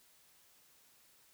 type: silence
effects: white hiss -66 dBFS RMS until 1.33 s